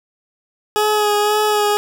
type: tone with vibrato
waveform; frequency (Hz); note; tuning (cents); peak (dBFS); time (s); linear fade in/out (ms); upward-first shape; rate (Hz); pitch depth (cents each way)
20% pulse; 419.8; G#4; +19; -9; 0.76-1.77; 0; sine; 1.9; 22
effects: none